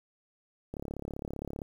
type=click train; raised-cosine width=2 ms; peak=-24 dBFS; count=32; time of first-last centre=0.74-1.618 s; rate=35.3 Hz; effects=9-bit